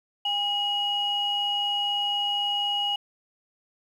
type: tone pair together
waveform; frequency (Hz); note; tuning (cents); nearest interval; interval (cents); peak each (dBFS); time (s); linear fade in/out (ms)
sine; 813.5 / 2899; G#5 / F#7; -36 / -36; octave + minor seventh; 2200; -29 / -24; 0.25-2.96; 5
effects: tanh soft clip ceiling -16 dBFS + 9-bit